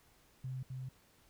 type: tone with echo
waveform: sine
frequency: 129.8 Hz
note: C3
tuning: 13 cents flat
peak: -38 dBFS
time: 0.44-0.63 s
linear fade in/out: 5 ms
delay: 260 ms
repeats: 1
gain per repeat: -2 dB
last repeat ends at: 0.89 s
effects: pink hiss -67 dBFS RMS until 1.29 s